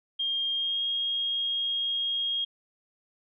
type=tone with pitch glide; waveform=sine; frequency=3217 to 3258 Hz; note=G7 to G#7; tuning=+44 to -34 cents; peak=-26 dBFS; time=0.19-2.45 s; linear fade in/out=10 ms; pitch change=+22 cents; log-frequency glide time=0.54-0.81 s; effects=none